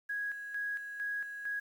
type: tone with tremolo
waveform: sine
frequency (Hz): 1657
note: G#6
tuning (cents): -4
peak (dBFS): -33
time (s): 0.09-1.6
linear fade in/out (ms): 10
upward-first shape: square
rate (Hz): 2.2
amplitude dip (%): 55
effects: 10-bit